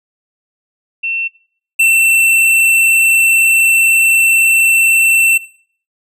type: tone pair in turn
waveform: sine / square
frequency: 2700 / 2689 Hz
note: E7 / E7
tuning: +41 / +34 cents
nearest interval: unison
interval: 7 cents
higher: first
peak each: -16 / -8 dBFS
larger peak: second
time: 1.03-1.28 / 1.79-5.38 s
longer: second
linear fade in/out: 10 ms
effects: noise-tail reverb RT60 0.5 s tail -18 dB re dry + resampled to 32000 Hz